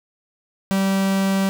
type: tone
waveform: 45% pulse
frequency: 193.8 Hz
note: G3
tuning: 20 cents flat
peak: -17 dBFS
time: 0.71-1.49 s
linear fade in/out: 0 ms
effects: none